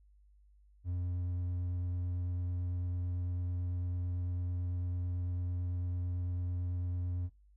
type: tone with hard clipping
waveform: sine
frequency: 89.1 Hz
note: F2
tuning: 35 cents sharp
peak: -34 dBFS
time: 0.84-7.3 s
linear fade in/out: 50 ms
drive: 3 dB
effects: noise-tail reverb RT60 0.2 s tail -20 dB re dry + added 50 Hz sine -60 dBFS peak until 7.56 s